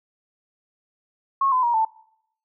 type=tone with pitch steps; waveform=sine; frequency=1090 / 1017 / 948.9 / 885.4 Hz; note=C#6 / C6 / A#5 / A5; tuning=-29 / -50 / +31 / +11 cents; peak=-17 dBFS; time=1.41-1.85 s; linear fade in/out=5 ms; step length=110 ms; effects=noise-tail reverb RT60 0.7 s tail -22 dB re dry